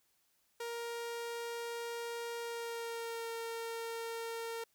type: tone with pitch glide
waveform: sawtooth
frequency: 468.7 to 459.1 Hz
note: A#4 to A#4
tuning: +9 to -26 cents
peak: -35 dBFS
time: 0.6-4.64 s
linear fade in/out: 5 ms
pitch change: -35 cents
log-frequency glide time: 2.4-3.31 s
effects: white hiss -75 dBFS RMS until 4.74 s